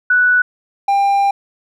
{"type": "tone pair in turn", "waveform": ["sine", "triangle"], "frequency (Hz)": [1480, 796.8], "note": ["F#6", "G5"], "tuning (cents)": [0, 28], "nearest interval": "major seventh", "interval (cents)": 1072, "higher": "first", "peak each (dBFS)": -9, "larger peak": "neither", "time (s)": [[0.1, 0.42], [0.88, 1.31]], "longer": "second", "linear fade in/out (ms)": 5, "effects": []}